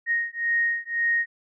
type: beating tone pair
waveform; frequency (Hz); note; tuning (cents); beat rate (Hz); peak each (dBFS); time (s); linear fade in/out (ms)
sine; 1864.7 / 1866.6; A#6 / A#6; 0 / +2; 1.9; -25; 0.06-1.26; 50
effects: none